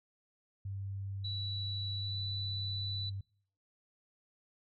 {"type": "tone", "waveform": "sine", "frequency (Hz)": 98, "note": "G2", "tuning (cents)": 0, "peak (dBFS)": -37, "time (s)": [0.65, 3.21], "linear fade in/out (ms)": 5}
{"type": "tone with pitch glide", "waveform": "sine", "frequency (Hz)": [3938, 3970], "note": ["B7", "B7"], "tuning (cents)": [-6, 8], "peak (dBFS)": -38, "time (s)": [1.24, 3.1], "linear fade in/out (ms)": 10, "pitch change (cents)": 14, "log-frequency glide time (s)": [1.96, 2.17]}
{"effects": ["noise-tail reverb RT60 0.6 s tail -26 dB re dry"]}